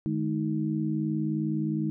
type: tone cluster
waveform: sine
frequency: 152.5 / 212.1 / 315.1 Hz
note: D#3 / G#3 / D#4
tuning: -34 / +37 / +22 cents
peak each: -30 dBFS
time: 0.06-1.9 s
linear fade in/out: 0 ms
effects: none